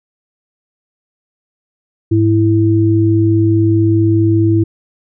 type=tone pair together; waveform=sine; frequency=104.81 / 329.6 Hz; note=G#2 / E4; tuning=+16 / 0 cents; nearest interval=octave + minor sixth; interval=1984 cents; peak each=-11 dBFS; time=2.11-4.64 s; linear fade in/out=10 ms; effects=none